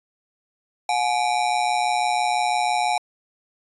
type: ring-modulated tone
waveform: square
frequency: 784 Hz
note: G5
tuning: in tune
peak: -17 dBFS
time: 0.89-2.98 s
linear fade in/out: 2 ms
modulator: 63 Hz
effects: resampled to 24000 Hz